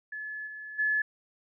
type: tone with level steps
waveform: sine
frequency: 1717 Hz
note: A6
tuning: 43 cents flat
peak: -35 / -39 / -24 dBFS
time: 0.12-1.02 s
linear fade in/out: 5 ms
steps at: 0.46 / 0.78 s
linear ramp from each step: 20 ms
effects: none